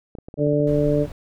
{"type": "clicks", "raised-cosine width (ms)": 2, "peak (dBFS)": -23, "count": 8, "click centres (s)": [0.152, 0.186, 0.285, 0.341, 0.392, 0.468, 0.532, 0.603]}
{"type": "harmonic tone", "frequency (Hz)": 146.83, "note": "D3", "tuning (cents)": 0, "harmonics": [1, 2, 3, 4], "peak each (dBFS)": [-22, -22, -22, -22], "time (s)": [0.37, 1.07], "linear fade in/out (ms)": 50}
{"type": "noise", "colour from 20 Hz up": "brown", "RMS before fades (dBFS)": -32, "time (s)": [0.67, 1.12], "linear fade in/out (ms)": 2}
{"effects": []}